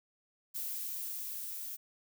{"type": "noise with level ramp", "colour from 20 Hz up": "violet", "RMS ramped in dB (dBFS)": [-38, -42], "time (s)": [0.54, 1.77], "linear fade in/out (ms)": 20, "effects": []}